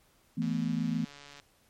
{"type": "chord", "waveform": "sine", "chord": "E suspended fourth", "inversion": "none", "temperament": "equal", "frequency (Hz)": [164.81, 220, 246.9], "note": ["E3", "A3", "B3"], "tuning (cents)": [0, 0, 0], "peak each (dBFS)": -32, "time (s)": [0.37, 1.05], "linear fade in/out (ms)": 10}
{"type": "click train", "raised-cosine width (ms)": 0.2, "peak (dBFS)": -32, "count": 141, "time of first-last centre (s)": [0.42, 1.399], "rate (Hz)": 143}
{"effects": ["pink hiss -66 dBFS RMS until 1.69 s", "MP3 64 kbps"]}